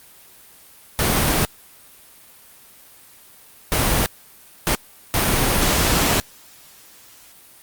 pink noise bursts at uneven times, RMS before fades -18 dBFS, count 4, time 0.99-1.45 / 3.72-4.06 / 4.67-4.75 / 5.14-6.2 s, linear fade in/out 0 ms, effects white hiss -47 dBFS RMS until 7.62 s + Opus 32 kbps

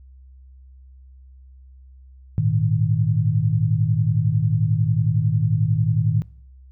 sine chord, Ab suspended second, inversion none, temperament equal with one note detuned, 105.46 / 116.54 / 155.56 Hz, Ab2 / Bb2 / Eb3, +27 / 0 / 0 cents, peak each -21 dBFS, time 2.38-6.22 s, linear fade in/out 0 ms, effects noise-tail reverb RT60 0.6 s tail -23 dB re dry + added 65 Hz sine -43 dBFS peak until 6.71 s

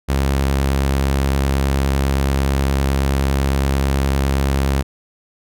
sawtooth tone with vibrato, 68.2 Hz, C#2, 28 cents flat, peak -11 dBFS, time 0.08-4.83 s, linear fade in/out 20 ms, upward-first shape square, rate 9.6 Hz, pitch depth 11 cents each way, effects none

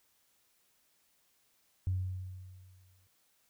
sine tone with exponential decay, 92.7 Hz, F#2, 4 cents sharp, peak -27 dBFS, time 1.87-3.07 s, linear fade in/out 0 ms, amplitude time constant 260 ms, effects tanh soft clip ceiling -23 dBFS + white hiss -72 dBFS RMS until 3.49 s

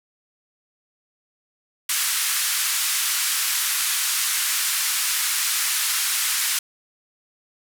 white band-pass noise, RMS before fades -23 dBFS, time 1.89-6.59 s, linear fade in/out 5 ms, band 1200 to 13000 Hz, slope 24 dB/octave, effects none

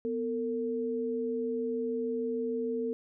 sine tone pair together, 246.9 / 453.3 Hz, B3 / A#4, 0 / -48 cents, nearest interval major seventh, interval 1052 cents, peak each -34 / -31 dBFS, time 0.05-2.93 s, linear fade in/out 0 ms, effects none

